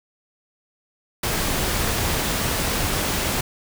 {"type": "noise", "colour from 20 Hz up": "pink", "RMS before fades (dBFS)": -23, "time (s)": [1.23, 3.41], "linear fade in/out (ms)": 5, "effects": []}